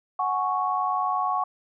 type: chord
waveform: sine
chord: F# suspended second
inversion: none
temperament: equal with one note detuned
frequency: 740 / 839.8 / 1108.7 Hz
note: F#5 / G#5 / C#6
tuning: 0 / +19 / 0 cents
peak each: -27 / -30 / -25 dBFS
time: 0.19-1.44 s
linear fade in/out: 5 ms
effects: none